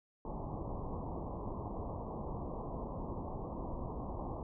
pink low-pass noise, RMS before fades -41 dBFS, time 0.25-4.43 s, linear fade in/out 2 ms, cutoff 1100 Hz, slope 96 dB/octave, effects none

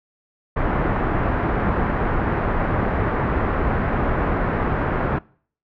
pink low-pass noise, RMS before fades -21 dBFS, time 0.56-5.19 s, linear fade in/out 10 ms, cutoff 1700 Hz, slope 24 dB/octave, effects noise-tail reverb RT60 0.5 s tail -23 dB re dry

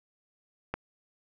click, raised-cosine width 0.5 ms, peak -16 dBFS, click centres 0.74 s, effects none

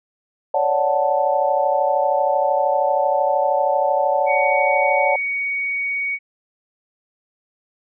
sine chord, D major seventh, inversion third, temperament equal, 554.4 / 587.3 / 740 / 880 Hz, C#5 / D5 / F#5 / A5, 0 / 0 / 0 / 0 cents, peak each -21 dBFS, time 0.54-5.16 s, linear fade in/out 5 ms
sine tone, 2241 Hz, C#7, 18 cents sharp, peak -20 dBFS, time 4.26-6.19 s, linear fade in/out 50 ms
effects none

